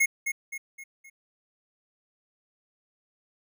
square tone with echo, 2163 Hz, C#7, 43 cents flat, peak -20 dBFS, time 0-0.06 s, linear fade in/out 10 ms, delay 260 ms, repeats 4, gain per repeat -7 dB, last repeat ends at 1.1 s, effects none

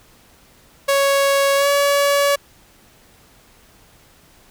sawtooth tone with pitch glide, 555 to 567 Hz, C#5 to C#5, +2 to +39 cents, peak -10 dBFS, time 0.88-2.36 s, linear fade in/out 10 ms, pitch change +37 cents, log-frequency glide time 1.56-1.68 s, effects pink hiss -51 dBFS RMS until 4.5 s

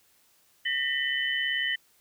sine tone cluster, 1826 / 1964 / 3022 Hz, A#6 / B6 / F#7, -36 / -10 / +36 cents, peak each -30 dBFS, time 0.65-1.76 s, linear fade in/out 10 ms, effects white hiss -64 dBFS RMS until 2 s

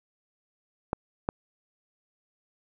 clicks, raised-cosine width 1 ms, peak -12 dBFS, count 2, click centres 0.931 / 1.289 s, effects none

